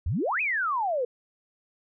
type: exponential two-way sweep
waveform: sine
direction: up then down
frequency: 67.1 to 2624 to 468.9 Hz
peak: -24 dBFS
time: 0.06-1.05 s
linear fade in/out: 5 ms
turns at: 0.41 s
effects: none